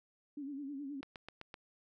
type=tone with vibrato; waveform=sine; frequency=281.1 Hz; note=C#4; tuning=24 cents sharp; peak=-40 dBFS; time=0.37-1.01 s; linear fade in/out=5 ms; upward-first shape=sine; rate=9.5 Hz; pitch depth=86 cents each way
type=click train; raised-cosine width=0.3 ms; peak=-30 dBFS; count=5; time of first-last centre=1.03-1.542 s; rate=7.82 Hz
effects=none